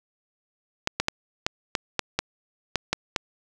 clicks, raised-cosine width 0.2 ms, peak -5 dBFS, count 10, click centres 0.874 / 1 / 1.084 / 1.465 / 1.752 / 1.993 / 2.19 / 2.757 / 2.93 / 3.162 s, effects none

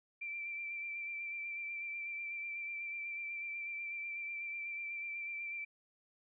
sine tone with vibrato, 2349 Hz, D7, in tune, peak -39 dBFS, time 0.21-5.65 s, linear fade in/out 10 ms, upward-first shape sine, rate 8.1 Hz, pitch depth 23 cents each way, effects none

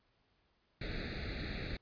pink noise with comb filter, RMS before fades -40 dBFS, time 0.81-1.77 s, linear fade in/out 5 ms, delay 0.49 ms, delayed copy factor +1, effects pink hiss -75 dBFS RMS until 1.81 s + resampled to 11025 Hz

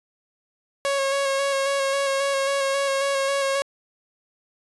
sawtooth tone with vibrato, 550 Hz, C#5, 14 cents flat, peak -17 dBFS, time 0.85-3.62 s, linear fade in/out 0 ms, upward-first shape square, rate 3.7 Hz, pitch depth 18 cents each way, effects resampled to 24000 Hz

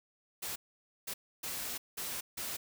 white noise bursts at uneven times, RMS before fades -39 dBFS, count 5, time 0.42-0.56 / 1.07-1.14 / 1.43-1.78 / 1.97-2.21 / 2.37-2.57 s, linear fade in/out 10 ms, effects none

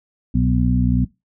harmonic tone with a mistuned harmonic, 61.8 Hz, B1, 2 cents sharp, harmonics 1 / 2 / 3 / 4, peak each -20 / -20 / -20 / -20 dBFS, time 0.34-1.05 s, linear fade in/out 10 ms, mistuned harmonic 1, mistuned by +95 cents, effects noise-tail reverb RT60 0.2 s tail -19 dB re dry

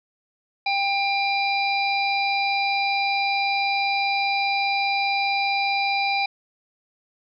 harmonic tone with a mistuned harmonic, 795 Hz, G5, 24 cents sharp, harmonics 1 / 3 / 5 / 6, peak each -23 / -24 / -30 / -32 dBFS, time 0.66-6.26 s, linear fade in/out 5 ms, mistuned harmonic 6, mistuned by +36 cents, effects none

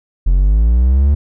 triangle linear sweep, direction up, 42.05 to 73.42 Hz, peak -6 dBFS, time 0.26-1.15 s, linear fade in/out 10 ms, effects none

